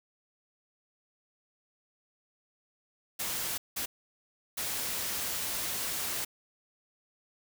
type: noise bursts at uneven times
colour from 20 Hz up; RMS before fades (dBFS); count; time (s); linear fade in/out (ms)
white; -34; 3; 3.19-3.58 / 3.76-3.86 / 4.57-6.25; 10
effects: none